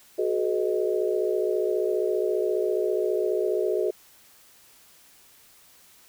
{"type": "chord", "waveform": "sine", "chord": "G# minor seventh", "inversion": "third", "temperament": "equal with one note detuned", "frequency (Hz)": [370, 424.8, 493.9, 622.3], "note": ["F#4", "G#4", "B4", "D#5"], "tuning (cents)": [0, 39, 0, 0], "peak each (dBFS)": [-26, -26, -32, -30], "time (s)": [0.18, 3.91], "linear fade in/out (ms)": 10, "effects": ["white hiss -55 dBFS RMS until 6.08 s"]}